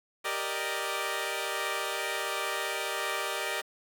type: chord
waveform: 10% pulse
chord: Eb major seventh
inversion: first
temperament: equal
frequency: 392 / 466.2 / 587.3 / 622.3 Hz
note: G4 / Bb4 / D5 / Eb5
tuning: 0 / 0 / 0 / 0 cents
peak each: -28 dBFS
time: 0.24-3.62 s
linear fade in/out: 20 ms
effects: 9-bit